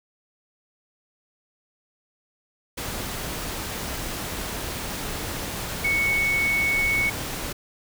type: tone in noise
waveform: sine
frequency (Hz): 2217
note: C#7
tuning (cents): 0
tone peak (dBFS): -20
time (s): 5.84-7.1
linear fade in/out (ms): 10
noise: pink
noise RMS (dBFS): -31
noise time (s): 2.77-7.53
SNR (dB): +8
effects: none